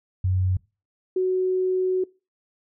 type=tone pair in turn; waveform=sine; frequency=92.8 / 371.2 Hz; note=F#2 / F#4; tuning=+6 / +6 cents; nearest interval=2 octaves; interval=2400 cents; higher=second; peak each=-19 dBFS; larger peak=neither; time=0.24-0.57 / 1.16-2.04 s; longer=second; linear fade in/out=5 ms; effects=noise-tail reverb RT60 0.3 s tail -23 dB re dry